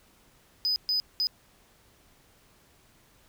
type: tone bursts at uneven times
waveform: triangle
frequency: 4997 Hz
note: D#8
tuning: 7 cents sharp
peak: -22 dBFS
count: 3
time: 0.65-0.76 / 0.89-1 / 1.2-1.27 s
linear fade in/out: 0 ms
effects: tanh soft clip ceiling -18 dBFS + pink hiss -61 dBFS RMS until 3.28 s